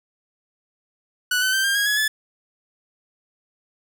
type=tone with pitch steps; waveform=sawtooth; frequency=1480 / 1519 / 1559 / 1600 / 1642.2 / 1685.4 / 1729.8 Hz; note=F#6 / F#6 / G6 / G6 / G#6 / G#6 / A6; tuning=0 / +45 / -10 / +35 / -20 / +25 / -30 cents; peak=-15 dBFS; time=1.31-2.08 s; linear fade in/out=5 ms; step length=110 ms; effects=none